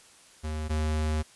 square tone pair in turn, 77.3 / 77.3 Hz, D#2 / D#2, -11 / -11 cents, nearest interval unison, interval 0 cents, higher neither, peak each -31 / -26 dBFS, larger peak second, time 0.43-0.69 / 0.69-1.23 s, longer second, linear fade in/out 20 ms, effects white hiss -55 dBFS RMS until 1.35 s + resampled to 24000 Hz

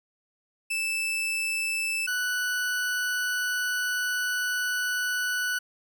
40% pulse tone pair in turn, 2637 / 1483 Hz, E7 / F#6, 0 / +4 cents, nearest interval minor seventh, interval 996 cents, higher first, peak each -25 dBFS, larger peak neither, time 0.7-2.07 / 2.07-5.59 s, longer second, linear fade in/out 10 ms, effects none

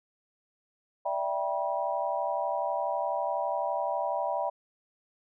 sine chord, E minor seventh, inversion third, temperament equal with one note detuned, 587.3 / 659.3 / 784 / 966.9 Hz, D5 / E5 / G5 / B5, 0 / 0 / 0 / -37 cents, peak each -33 dBFS, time 1.05-4.5 s, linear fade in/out 10 ms, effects none

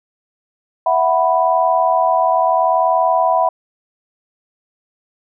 sine chord, E suspended second, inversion none, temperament equal, 659.3 / 740 / 987.8 Hz, E5 / F#5 / B5, 0 / 0 / 0 cents, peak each -16 dBFS, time 0.86-3.49 s, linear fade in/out 5 ms, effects none

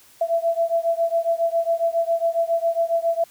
sine beating tone pair, 666 / 673.3 Hz, E5 / E5, +18 / +36 cents, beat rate 7.3 Hz, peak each -21 / -22 dBFS, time 0.21-3.24 s, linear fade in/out 5 ms, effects white hiss -52 dBFS RMS until 3.3 s

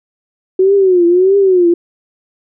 sine tone with vibrato, 370 Hz, F#4, in tune, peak -6 dBFS, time 0.59-1.74 s, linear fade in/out 5 ms, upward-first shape triangle, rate 1.6 Hz, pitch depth 150 cents each way, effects none

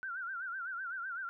sine tone with vibrato, 1466 Hz, F#6, 16 cents flat, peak -37 dBFS, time 0.03-1.29 s, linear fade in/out 0 ms, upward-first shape sine, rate 7.9 Hz, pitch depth 130 cents each way, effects none

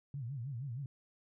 sine tone with vibrato, 128.4 Hz, C3, 32 cents flat, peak -38 dBFS, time 0.14-0.86 s, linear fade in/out 2 ms, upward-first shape sine, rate 6.4 Hz, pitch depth 210 cents each way, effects none

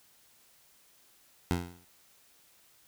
15% pulse tone with exponential decay, 87.4 Hz, F2, 2 cents sharp, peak -18 dBFS, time 1.51-1.85 s, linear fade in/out 0 ms, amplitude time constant 73 ms, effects white hiss -63 dBFS RMS until 2.87 s

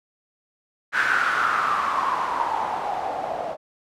blue noise with low-pass filter sweep, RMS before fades -24 dBFS, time 0.92-3.57 s, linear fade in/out 50 ms, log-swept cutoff 1600 to 640 Hz, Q 6.6, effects none

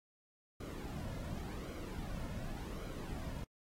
brown noise with flanger, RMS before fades -43 dBFS, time 0.6-3.44 s, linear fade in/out 5 ms, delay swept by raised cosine 1.1 to 2.6 ms, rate 0.89 Hz, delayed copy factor -0.55, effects AAC 48 kbps

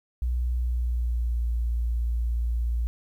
sine tone with pitch glide, 61 to 58.45 Hz, B1 to A#1, -21 to +5 cents, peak -23 dBFS, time 0.22-2.87 s, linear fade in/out 0 ms, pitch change -74 cents, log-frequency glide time 0.56-1.44 s, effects 10-bit

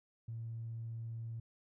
triangle tone with tanh clipping, 114.4 Hz, A#2, 32 cents flat, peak -40 dBFS, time 0.28-1.4 s, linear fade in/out 5 ms, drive 4 dB, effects none

